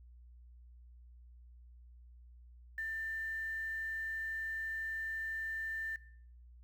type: tone with quantisation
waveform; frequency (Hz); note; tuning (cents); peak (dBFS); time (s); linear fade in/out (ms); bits
sine; 1786; A6; +25; -36; 2.78-5.96; 2; 10
effects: noise-tail reverb RT60 0.6 s tail -21 dB re dry + added 60 Hz sine -54 dBFS peak until 6.63 s